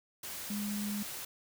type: tone in noise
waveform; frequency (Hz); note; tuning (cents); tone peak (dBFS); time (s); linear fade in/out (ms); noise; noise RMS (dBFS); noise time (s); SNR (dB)
sine; 206.2; G#3; -12; -34; 0.5-1.03; 5; white; -42; 0.23-1.25; +5
effects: none